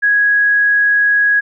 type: tone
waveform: sine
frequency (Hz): 1661.2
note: G#6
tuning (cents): 0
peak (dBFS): -9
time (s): 0.02-1.41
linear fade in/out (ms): 20
effects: none